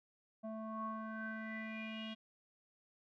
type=tone with low-pass filter sweep; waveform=square; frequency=220 Hz; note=A3; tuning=in tune; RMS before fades=-44 dBFS; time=0.43-2.15 s; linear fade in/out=20 ms; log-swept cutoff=790 to 3200 Hz; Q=8.6; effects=none